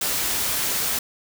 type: noise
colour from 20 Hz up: white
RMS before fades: -24 dBFS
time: 0.01-0.99 s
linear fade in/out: 5 ms
effects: none